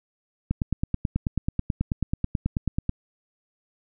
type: click train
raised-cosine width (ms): 5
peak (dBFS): -11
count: 23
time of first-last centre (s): 0.51-2.894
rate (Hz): 9.23
effects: none